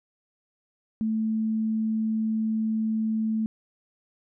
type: tone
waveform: sine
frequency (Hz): 220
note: A3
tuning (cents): 0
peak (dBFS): -23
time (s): 1.01-3.46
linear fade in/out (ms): 0
effects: none